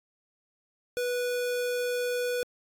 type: tone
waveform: square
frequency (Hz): 491.1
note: B4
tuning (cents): -10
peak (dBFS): -28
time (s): 0.97-2.43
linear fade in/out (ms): 0
effects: AAC 64 kbps